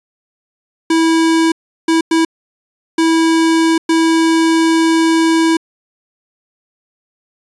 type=tone bursts at uneven times; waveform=square; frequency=326.3 Hz; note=E4; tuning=18 cents flat; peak=-10 dBFS; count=5; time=0.9-1.52 / 1.88-2.01 / 2.11-2.25 / 2.98-3.78 / 3.89-5.57 s; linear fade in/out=5 ms; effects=resampled to 22050 Hz